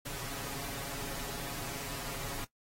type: noise with comb filter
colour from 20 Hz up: pink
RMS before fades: -40 dBFS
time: 0.05-2.45 s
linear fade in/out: 10 ms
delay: 7.2 ms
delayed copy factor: +0.85
effects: noise-tail reverb RT60 0.1 s tail -17 dB re dry + AAC 48 kbps